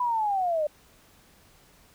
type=linear sweep; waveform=sine; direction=down; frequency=1000 to 585 Hz; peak=-23 dBFS; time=0-0.67 s; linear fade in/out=5 ms; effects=pink hiss -58 dBFS RMS until 1.94 s